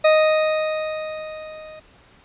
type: tone with level ramp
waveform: 40% pulse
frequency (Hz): 622.3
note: D#5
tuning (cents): 0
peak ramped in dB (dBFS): -10 to -37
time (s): 0.04-1.8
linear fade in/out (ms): 10
effects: pink hiss -52 dBFS RMS until 2.24 s + resampled to 8000 Hz